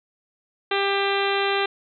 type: harmonic tone with a mistuned harmonic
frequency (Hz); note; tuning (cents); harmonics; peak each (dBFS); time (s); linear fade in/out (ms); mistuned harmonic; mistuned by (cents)
396.7; G4; +21; 1 / 2 / 3 / 4 / 5 / 6 / 7 / 8 / 9 / 10; -24 / -27 / -29 / -30 / -31 / -32 / -32 / -33 / -34 / -34; 0.71-1.66; 5; 7; -33
effects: none